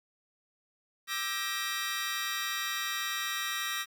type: chord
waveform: 20% pulse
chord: E half-diminished seventh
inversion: third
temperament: just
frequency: 1186.7 / 1318.5 / 1582.2 / 1898.7 Hz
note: D6 / E6 / G6 / Bb6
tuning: +18 / 0 / +16 / +31 cents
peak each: -34 / -35 / -35 / -29 dBFS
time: 1.07-3.86 s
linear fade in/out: 50 ms
effects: 10-bit